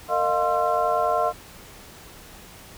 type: tone cluster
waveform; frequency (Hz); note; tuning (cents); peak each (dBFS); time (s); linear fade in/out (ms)
sine; 457.3 / 615 / 705 / 1051 / 1353; A#4 / D#5 / F5 / C6 / E6; -33 / -20 / +16 / +7 / +45; -29 / -25 / -23 / -26 / -29; 0.08-1.33; 50
effects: pink hiss -45 dBFS RMS until 2.77 s